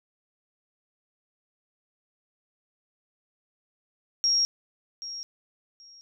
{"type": "tone with echo", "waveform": "sine", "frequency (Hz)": 5588, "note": "F8", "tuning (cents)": 0, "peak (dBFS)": -20, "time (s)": [4.24, 4.45], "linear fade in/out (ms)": 0, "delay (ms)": 780, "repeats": 2, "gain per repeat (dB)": -14, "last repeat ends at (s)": 6.01, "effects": []}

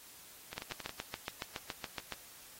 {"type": "two click trains", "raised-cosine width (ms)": 0.2, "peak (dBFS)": [-20, -24], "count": [12, 5], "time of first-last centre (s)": [[0.58, 2.123], [0.53, 0.894]], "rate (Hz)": [7.13, 11], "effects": ["white hiss -55 dBFS RMS until 2.59 s", "AAC 48 kbps"]}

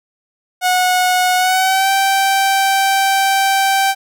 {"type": "tone with pitch glide", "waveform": "sawtooth", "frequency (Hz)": [731, 779], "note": ["F#5", "G5"], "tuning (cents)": [-21, -11], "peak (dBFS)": -8, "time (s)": [0.61, 3.95], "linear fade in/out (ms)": 50, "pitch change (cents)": 110, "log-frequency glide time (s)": [1.36, 1.9], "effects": []}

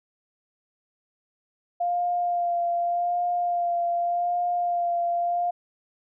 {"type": "tone with vibrato", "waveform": "sine", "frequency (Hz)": 698.5, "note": "F5", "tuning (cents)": 0, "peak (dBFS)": -22, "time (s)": [1.8, 5.51], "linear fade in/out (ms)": 10, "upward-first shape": "sine", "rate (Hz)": 0.85, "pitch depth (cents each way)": 19, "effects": []}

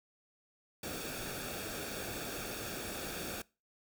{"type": "noise with comb filter", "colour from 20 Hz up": "pink", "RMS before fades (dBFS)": -41, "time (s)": [0.83, 3.42], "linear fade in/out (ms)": 5, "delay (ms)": 0.99, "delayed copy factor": -0.65, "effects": ["noise-tail reverb RT60 0.3 s tail -23 dB re dry"]}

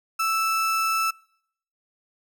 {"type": "tone", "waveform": "35% pulse", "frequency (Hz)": 1318.5, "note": "E6", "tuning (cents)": 0, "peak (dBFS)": -20, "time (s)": [0.19, 1.11], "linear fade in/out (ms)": 10, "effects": ["noise-tail reverb RT60 0.7 s tail -26 dB re dry"]}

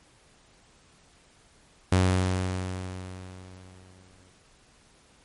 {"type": "tone with exponential decay", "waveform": "sawtooth", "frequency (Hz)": 92.5, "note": "F#2", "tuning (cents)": 0, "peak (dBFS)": -14, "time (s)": [1.92, 4.32], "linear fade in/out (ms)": 5, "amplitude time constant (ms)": 520, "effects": ["pink hiss -59 dBFS RMS until 5.24 s", "MP3 48 kbps"]}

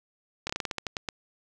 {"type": "slowing click train", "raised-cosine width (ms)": 0.2, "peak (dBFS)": -13, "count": 11, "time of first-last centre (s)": [0.47, 1.088], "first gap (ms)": 25, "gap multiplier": 1.19, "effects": []}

